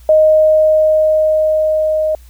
sine tone with level ramp, 622 Hz, D#5, 1 cent flat, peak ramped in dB -5 to -12 dBFS, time 0.09-2.15 s, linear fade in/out 2 ms, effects added 60 Hz sine -37 dBFS peak until 2.29 s + white hiss -50 dBFS RMS until 2.29 s

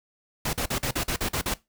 pink noise bursts, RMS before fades -27 dBFS, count 9, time 0.45-1.54 s, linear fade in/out 5 ms, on 82 ms, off 44 ms, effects noise-tail reverb RT60 0.2 s tail -19 dB re dry

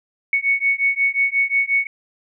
sine beating tone pair, 2217 / 2222.6 Hz, C#7 / C#7, 0 / +4 cents, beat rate 5.6 Hz, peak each -19 dBFS, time 0.33-1.87 s, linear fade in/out 2 ms, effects none

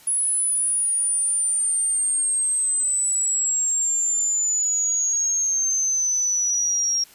sine exponential sweep, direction down, 10310 to 5588 Hz, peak -19 dBFS, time 0.07-7.04 s, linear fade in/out 5 ms, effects white hiss -50 dBFS RMS until 7.14 s + resampled to 32000 Hz

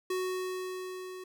square tone with level ramp, 370 Hz, F#4, in tune, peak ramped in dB -30 to -42 dBFS, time 0.1-1.24 s, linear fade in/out 5 ms, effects none

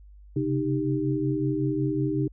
sine tone cluster, 131.3 / 136.7 / 308.3 / 393.7 Hz, C3 / C#3 / D#4 / G4, +6 / -24 / -16 / +8 cents, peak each -30 / -31 / -26 / -30 dBFS, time 0.36-2.28 s, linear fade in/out 5 ms, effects added 50 Hz sine -46 dBFS peak until 2.32 s

